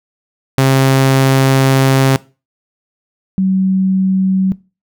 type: tone pair in turn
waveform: sawtooth / sine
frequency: 134 / 189.5 Hz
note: C3 / F#3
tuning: +42 / +42 cents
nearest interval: tritone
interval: 600 cents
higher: second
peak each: -4 / -10 dBFS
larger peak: first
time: 0.58-2.16 / 3.38-4.52 s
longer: first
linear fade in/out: 0 ms
effects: noise-tail reverb RT60 0.3 s tail -20 dB re dry